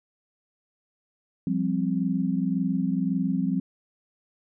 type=chord; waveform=sine; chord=F suspended second; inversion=none; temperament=just; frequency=174.61 / 196.44 / 261.9 Hz; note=F3 / G3 / C4; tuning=0 / +4 / +2 cents; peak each=-27 dBFS; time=1.47-3.6 s; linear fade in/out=2 ms; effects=none